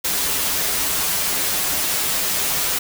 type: noise with comb filter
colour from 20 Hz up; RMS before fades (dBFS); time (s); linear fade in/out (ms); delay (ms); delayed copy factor
white; -21; 0.04-2.79; 10; 8.7; -0.65
effects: none